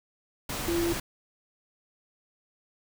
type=tone in noise; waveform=sine; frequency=340 Hz; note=F4; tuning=46 cents flat; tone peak=-25 dBFS; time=0.68-0.93 s; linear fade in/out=5 ms; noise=pink; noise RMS=-33 dBFS; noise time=0.49-1 s; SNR=+5 dB; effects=none